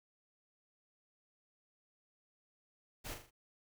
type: noise with echo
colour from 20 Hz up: pink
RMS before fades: -44 dBFS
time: 3.04-3.15 s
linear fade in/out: 20 ms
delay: 40 ms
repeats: 4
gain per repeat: -6 dB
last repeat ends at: 3.31 s
effects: none